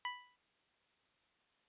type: tone with exponential decay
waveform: 20% pulse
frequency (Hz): 987.8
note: B5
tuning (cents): 0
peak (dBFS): -30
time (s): 0.05-0.36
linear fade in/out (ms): 1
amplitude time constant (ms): 66
effects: white hiss -75 dBFS RMS until 1.68 s + resampled to 8000 Hz